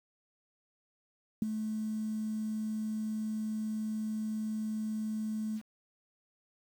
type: tone with ADSR envelope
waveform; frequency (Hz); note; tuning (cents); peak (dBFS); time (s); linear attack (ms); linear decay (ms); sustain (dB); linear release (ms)
sine; 216.8; A3; -25; -23; 1.42-5.62; 3; 14; -9; 61
effects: 9-bit